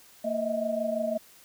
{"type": "tone cluster", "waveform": "sine", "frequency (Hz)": [229.5, 625, 651], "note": ["A#3", "D#5", "E5"], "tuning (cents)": [-27, 8, -22], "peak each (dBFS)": [-33, -29, -31], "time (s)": [0.24, 1.18], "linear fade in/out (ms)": 10, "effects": ["white hiss -55 dBFS RMS until 1.44 s"]}